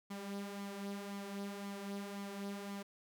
sawtooth tone with flanger, 200 Hz, G3, 35 cents sharp, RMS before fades -44 dBFS, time 0.1-2.83 s, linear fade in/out 10 ms, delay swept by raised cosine 0.91 to 4.81 ms, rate 1.9 Hz, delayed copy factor +0.5, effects none

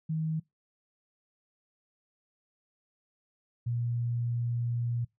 sine tone pair in turn, 158.5 / 119.07 Hz, D#3 / A#2, +32 / +37 cents, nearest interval perfect fourth, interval 495 cents, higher first, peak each -28 dBFS, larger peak neither, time 0.09-0.4 / 3.66-5.05 s, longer second, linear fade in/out 10 ms, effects noise-tail reverb RT60 0.2 s tail -24 dB re dry

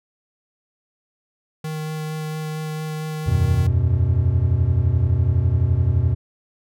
square tone with vibrato, 155.56 Hz, D#3, in tune, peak -26 dBFS, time 1.64-3.67 s, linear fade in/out 5 ms, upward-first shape sine, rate 4.4 Hz, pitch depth 9 cents each way
triangle chord, E suspended second, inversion none, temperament equal with one note detuned, 80.71 / 92.5 / 123.47 Hz, E2 / F#2 / B2, -36 / 0 / 0 cents, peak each -19 / -17 / -18 dBFS, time 3.26-6.15 s, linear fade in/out 20 ms
effects none

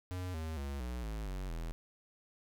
square tone with pitch steps, 91.1 / 79.77 / 69.84 / 61.15 / 53.55 / 46.88 / 41.05 Hz, F#2 / D#2 / C#2 / B1 / A1 / F#1 / E1, -26 / +44 / +14 / -16 / -46 / +23 / -6 cents, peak -38 dBFS, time 0.11-1.72 s, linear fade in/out 0 ms, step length 230 ms, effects none

